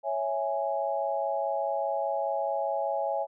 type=chord; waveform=sine; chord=C# minor; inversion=none; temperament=equal; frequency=554.4 / 659.3 / 830.6 Hz; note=C#5 / E5 / G#5; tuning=0 / 0 / 0 cents; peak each=-31 dBFS; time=0.03-3.27 s; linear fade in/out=50 ms; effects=none